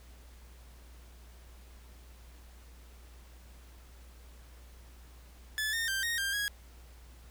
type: tone with pitch steps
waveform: sawtooth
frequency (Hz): 1730 / 1829 / 1575 / 1862 / 1592 / 1654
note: A6 / A#6 / G6 / A#6 / G6 / G#6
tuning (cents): -30 / -33 / +8 / -2 / +26 / -8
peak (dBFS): -27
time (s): 5.58-6.48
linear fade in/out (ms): 0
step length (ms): 150
effects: added 60 Hz sine -51 dBFS peak until 7.3 s + pink hiss -60 dBFS RMS until 7.3 s